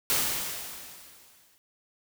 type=noise with exponential decay; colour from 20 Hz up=white; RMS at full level=-24 dBFS; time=0.1-1.58 s; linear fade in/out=0 ms; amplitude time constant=320 ms; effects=none